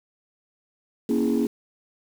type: chord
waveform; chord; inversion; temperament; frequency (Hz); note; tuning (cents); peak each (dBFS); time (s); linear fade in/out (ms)
sine; A# half-diminished seventh; none; equal with one note detuned; 235.2 / 277.2 / 329.6 / 415.3; A#3 / C#4 / E4 / G#4; +16 / 0 / 0 / 0; -22 / -24 / -26 / -26; 1.09-1.47; 5
effects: tanh soft clip ceiling -14 dBFS + 7-bit